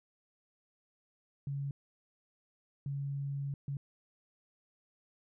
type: tone bursts at uneven times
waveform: sine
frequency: 139.9 Hz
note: C#3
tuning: 16 cents sharp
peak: -34 dBFS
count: 3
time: 1.47-1.71 / 2.86-3.54 / 3.68-3.77 s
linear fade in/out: 2 ms
effects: none